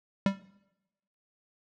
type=tone with exponential decay; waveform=square; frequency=196 Hz; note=G3; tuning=in tune; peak=-20 dBFS; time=0.26-0.39 s; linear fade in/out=2 ms; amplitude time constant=27 ms; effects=noise-tail reverb RT60 0.9 s tail -19 dB re dry + low-pass 4000 Hz 12 dB/octave